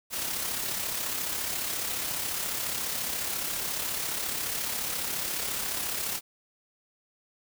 white noise with amplitude modulation, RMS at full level -30 dBFS, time 0.1-6.21 s, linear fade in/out 50 ms, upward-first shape sine, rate 34.4 Hz, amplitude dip 40%, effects none

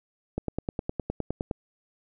click train, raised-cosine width 2 ms, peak -15 dBFS, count 12, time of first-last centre 0.38-1.512 s, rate 9.72 Hz, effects none

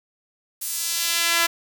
sawtooth tone with high-pass filter sweep, 337.2 Hz, E4, 39 cents sharp, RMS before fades -23 dBFS, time 0.61-1.47 s, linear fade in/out 10 ms, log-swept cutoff 10000 to 1400 Hz, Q 0.79, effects 7-bit

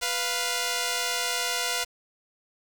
5% pulse tone pair together, 493.2 / 698.5 Hz, B4 / F5, -2 / 0 cents, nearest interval tritone, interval 602 cents, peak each -18 / -17 dBFS, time 0.01-1.85 s, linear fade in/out 20 ms, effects 7-bit

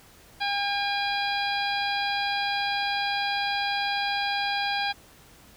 harmonic tone with a mistuned harmonic, 806 Hz, G5, 48 cents sharp, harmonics 1 / 2 / 3 / 4 / 5 / 6, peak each -28 / -31 / -33 / -34 / -35 / -36 dBFS, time 0.4-4.93 s, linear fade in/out 20 ms, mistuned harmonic 4, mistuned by +37 cents, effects pink hiss -53 dBFS RMS until 5.56 s

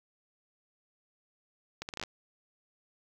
accelerating click train, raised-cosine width 0.2 ms, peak -20 dBFS, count 8, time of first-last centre 1.82-2.036 s, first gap 69 ms, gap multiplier 0.71, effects 9-bit

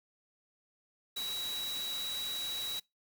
sine tone in noise, 3892 Hz, B7, 26 cents flat, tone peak -35 dBFS, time 1.16-2.8 s, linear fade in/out 10 ms, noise white, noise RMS -43 dBFS, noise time 1.16-2.8 s, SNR +5 dB, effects noise-tail reverb RT60 0.2 s tail -24 dB re dry

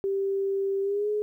sine tone with pitch glide, 392 to 420.1 Hz, G4 to G#4, 0 to +20 cents, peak -24 dBFS, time 0.04-1.22 s, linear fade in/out 0 ms, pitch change +120 cents, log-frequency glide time 0.82-1.09 s, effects 11-bit

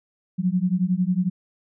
sine beating tone pair, 176.8 / 187.8 Hz, F3 / F#3, +22 / +26 cents, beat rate 11 Hz, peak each -22 dBFS, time 0.38-1.3 s, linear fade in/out 20 ms, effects none

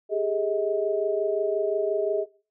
sine tone cluster, 398.3 / 424 / 636 Hz, G4 / G#4 / D#5, +28 / +36 / +38 cents, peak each -27 dBFS, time 0.09-2.26 s, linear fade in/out 50 ms, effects noise-tail reverb RT60 0.4 s tail -20 dB re dry

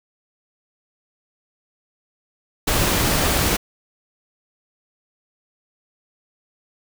pink noise, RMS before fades -19 dBFS, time 2.67-3.57 s, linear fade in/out 10 ms, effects none

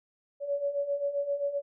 sine beating tone pair, 562 / 569.6 Hz, C#5 / C#5, +24 / +47 cents, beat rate 7.6 Hz, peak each -34 / -29 dBFS, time 0.4-1.62 s, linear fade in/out 50 ms, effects none

